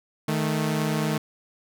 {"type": "tone pair together", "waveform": "sawtooth", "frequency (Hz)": [155.56, 218.9], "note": ["D#3", "A3"], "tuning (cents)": [0, -9], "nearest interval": "tritone", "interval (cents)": 591, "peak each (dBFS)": [-21, -23], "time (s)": [0.28, 1.18], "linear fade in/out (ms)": 5, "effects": []}